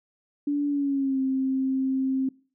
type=tone with pitch glide; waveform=sine; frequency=288.7 to 264.7 Hz; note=D4 to C4; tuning=-30 to +20 cents; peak=-22 dBFS; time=0.47-2.29 s; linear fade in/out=5 ms; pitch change=-150 cents; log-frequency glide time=0.68-1.2 s; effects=noise-tail reverb RT60 0.4 s tail -23 dB re dry